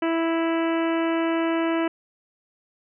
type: harmonic tone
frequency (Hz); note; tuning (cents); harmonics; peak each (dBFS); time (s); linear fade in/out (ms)
329.6; E4; 0; 1 / 2 / 3 / 4 / 5 / 6 / 7 / 8 / 9; -22 / -28 / -32 / -34 / -36 / -38 / -39 / -40 / -41; 0.02-1.88; 5
effects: none